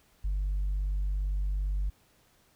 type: tone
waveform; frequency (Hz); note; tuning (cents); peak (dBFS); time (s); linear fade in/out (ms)
sine; 48.74; G1; -9; -25; 0.24-1.9; 10
effects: tanh soft clip ceiling -25 dBFS + pink hiss -65 dBFS RMS until 2.55 s